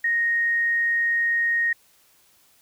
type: tone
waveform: sine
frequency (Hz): 1864.7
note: A#6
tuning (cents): 0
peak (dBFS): -19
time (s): 0.04-1.73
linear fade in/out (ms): 5
effects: white hiss -59 dBFS RMS until 2.61 s